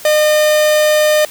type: tone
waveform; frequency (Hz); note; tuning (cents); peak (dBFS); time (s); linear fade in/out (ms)
45% pulse; 608; D#5; -40; -9; 0.05-1.25; 2
effects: white hiss -34 dBFS RMS until 1.3 s